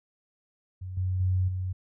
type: tone with level steps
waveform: sine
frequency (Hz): 92.5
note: F#2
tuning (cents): 0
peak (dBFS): -34 / -25 / -22 / -28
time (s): 0.81-1.73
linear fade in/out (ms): 10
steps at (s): 0.97 / 1.2 / 1.48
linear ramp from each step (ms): 5
effects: none